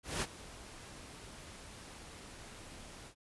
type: noise with ADSR envelope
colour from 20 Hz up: pink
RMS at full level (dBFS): -34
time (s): 0.03-3.15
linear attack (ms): 190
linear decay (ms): 40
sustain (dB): -17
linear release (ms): 88
effects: resampled to 24000 Hz